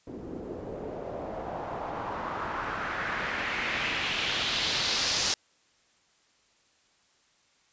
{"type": "noise with low-pass filter sweep", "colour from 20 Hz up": "white", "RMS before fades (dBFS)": -32, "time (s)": [0.07, 5.34], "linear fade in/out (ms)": 2, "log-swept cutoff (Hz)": [330, 5600], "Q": 2.2, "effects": ["white hiss -66 dBFS RMS until 7.72 s", "resampled to 16000 Hz"]}